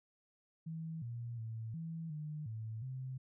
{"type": "tone with pitch steps", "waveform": "sine", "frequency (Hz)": [161.9, 118.2, 112.3, 163.7, 151.7, 110.7, 130.2], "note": ["E3", "A#2", "A2", "E3", "D#3", "A2", "C3"], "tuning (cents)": [-31, 24, 36, -12, -44, 11, -8], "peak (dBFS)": -40, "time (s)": [0.66, 3.18], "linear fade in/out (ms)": 10, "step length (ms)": 360, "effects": []}